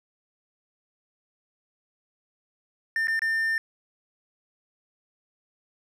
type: tone with dropouts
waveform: triangle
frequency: 1800 Hz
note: A6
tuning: 39 cents sharp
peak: -21 dBFS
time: 2.96-3.58 s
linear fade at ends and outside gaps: 1 ms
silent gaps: 3.072-3.082 / 3.193-3.219 s
effects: none